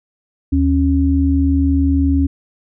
sine tone pair together, 77 / 274.4 Hz, D#2 / C#4, -17 / -17 cents, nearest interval octave + minor seventh, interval 2200 cents, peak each -14 dBFS, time 0.52-2.27 s, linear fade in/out 10 ms, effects none

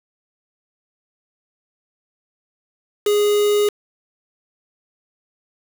triangle tone with quantisation, 414.3 Hz, G#4, 4 cents flat, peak -12 dBFS, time 3.06-3.69 s, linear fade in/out 5 ms, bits 4, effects none

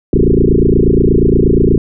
sine tone with frequency modulation, 207.7 Hz, G#3, in tune, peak -6 dBFS, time 0.13-1.78 s, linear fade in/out 2 ms, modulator 28.4 Hz, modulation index 7.5, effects none

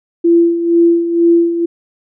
sine tone with tremolo, 339.1 Hz, E4, 49 cents sharp, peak -5 dBFS, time 0.24-1.66 s, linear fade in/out 10 ms, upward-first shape sine, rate 2.1 Hz, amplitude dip 65%, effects none

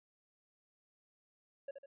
triangle tone with echo, 554.4 Hz, C#5, in tune, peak -38 dBFS, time 1.68-1.71 s, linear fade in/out 5 ms, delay 75 ms, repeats 2, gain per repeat -6 dB, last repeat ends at 1.86 s, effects resampled to 8000 Hz

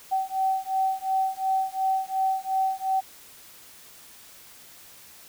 sine beating tone pair, 764 / 766.8 Hz, G5 / G5, -45 / -38 cents, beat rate 2.8 Hz, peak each -26 dBFS, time 0.11-3.01 s, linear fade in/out 20 ms, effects white hiss -49 dBFS RMS until 5.28 s

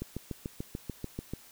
click train, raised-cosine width 3 ms, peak -22 dBFS, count 10, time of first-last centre 0.02-1.336 s, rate 6.84 Hz, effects white hiss -55 dBFS RMS until 1.51 s

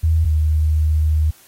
sine tone pair in turn, 80.5 / 77.46 Hz, E2 / D#2, -41 / -7 cents, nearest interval minor second, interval 66 cents, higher first, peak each -12 / -13 dBFS, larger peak first, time 0.03-0.25 / 0.25-1.31 s, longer second, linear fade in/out 10 ms, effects white hiss -49 dBFS RMS until 1.47 s + AAC 48 kbps

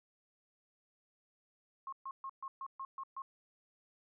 sine tone bursts, 1077 Hz, C6, 50 cents sharp, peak -40 dBFS, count 8, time 1.87-3.22 s, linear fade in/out 2 ms, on 55 ms, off 130 ms, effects none

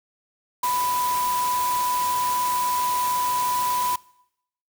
sine tone in noise, 991 Hz, B5, 6 cents sharp, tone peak -21 dBFS, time 0.63-3.96 s, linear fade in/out 5 ms, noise white, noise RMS -31 dBFS, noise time 0.63-3.96 s, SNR +7 dB, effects noise-tail reverb RT60 0.8 s tail -23 dB re dry

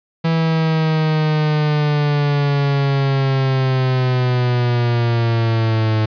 45% pulse linear sweep, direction down, 164.3 to 108.2 Hz, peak -14 dBFS, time 0.24-6.06 s, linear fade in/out 10 ms, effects resampled to 11025 Hz + 8-bit

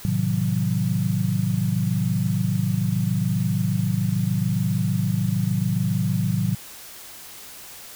sine chord, A diminished seventh, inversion none, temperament equal with one note detuned, 110 / 130.81 / 158.28 / 185 Hz, A2 / C3 / Eb3 / Gb3, 0 / 0 / +30 / 0 cents, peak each -25 / -26 / -26 / -24 dBFS, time 0.05-6.55 s, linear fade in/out 0 ms, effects white hiss -41 dBFS RMS until 7.95 s

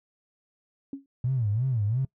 sine tone with exponential decay, 275.4 Hz, C#4, 11 cents flat, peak -28 dBFS, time 0.93-1.06 s, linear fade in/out 2 ms, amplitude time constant 28 ms
triangle tone with vibrato, 116.6 Hz, A#2, 1 cent sharp, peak -19 dBFS, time 1.24-2.05 s, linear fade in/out 5 ms, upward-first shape sine, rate 2.9 Hz, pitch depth 240 cents each way
effects noise-tail reverb RT60 0.1 s tail -26 dB re dry + tanh soft clip ceiling -21 dBFS

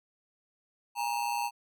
square ring-modulated tone, 884 Hz, A5, 8 cents sharp, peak -27 dBFS, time 0.95-1.51 s, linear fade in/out 50 ms, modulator 59.8 Hz, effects none

